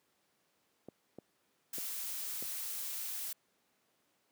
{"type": "clicks", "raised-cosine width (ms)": 2, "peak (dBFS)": -31, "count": 4, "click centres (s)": [0.886, 1.186, 1.783, 2.425]}
{"type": "noise", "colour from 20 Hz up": "blue", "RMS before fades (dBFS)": -40, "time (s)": [1.73, 3.33], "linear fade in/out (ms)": 5}
{"effects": ["pink hiss -75 dBFS RMS until 4.31 s", "high-pass 200 Hz 12 dB/octave"]}